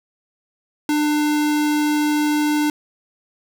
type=tone; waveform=square; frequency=298.9 Hz; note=D4; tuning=31 cents sharp; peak=-17 dBFS; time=0.89-2.7 s; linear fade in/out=2 ms; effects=none